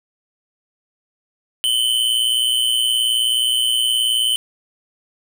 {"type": "tone pair together", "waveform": "square", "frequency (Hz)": [2982, 3101], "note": ["F#7", "G7"], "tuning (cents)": [13, -19], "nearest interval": "minor second", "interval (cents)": 68, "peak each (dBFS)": -19, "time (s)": [1.64, 4.36], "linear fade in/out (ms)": 0, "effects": []}